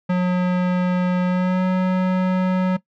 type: tone with pitch glide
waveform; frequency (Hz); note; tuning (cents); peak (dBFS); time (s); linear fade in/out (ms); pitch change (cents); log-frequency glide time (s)
square; 180.8 to 184.92; F#3 to F#3; -40 to -1; -17; 0.09-2.77; 10; +39; 1.26-1.63
effects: noise-tail reverb RT60 0.1 s tail -18 dB re dry + low-pass 2000 Hz 12 dB/octave